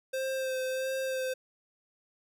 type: tone with vibrato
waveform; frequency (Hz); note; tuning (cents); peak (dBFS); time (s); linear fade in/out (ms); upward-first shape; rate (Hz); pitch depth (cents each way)
square; 523.3; C5; 0; -31; 0.13-1.34; 10; sine; 1.5; 20
effects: none